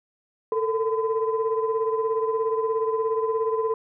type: tone cluster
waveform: sine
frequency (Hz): 441.7 / 458.6 / 1015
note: A4 / A#4 / B5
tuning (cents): +7 / -28 / +47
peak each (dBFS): -23 / -28 / -28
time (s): 0.52-3.74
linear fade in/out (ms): 2
effects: tanh soft clip ceiling -12 dBFS